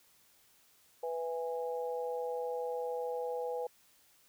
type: harmonic tone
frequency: 164.81 Hz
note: E3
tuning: in tune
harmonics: 3 / 4 / 5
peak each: -35 / -45 / -41 dBFS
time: 1.03-3.67 s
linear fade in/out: 5 ms
effects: white hiss -66 dBFS RMS until 4.28 s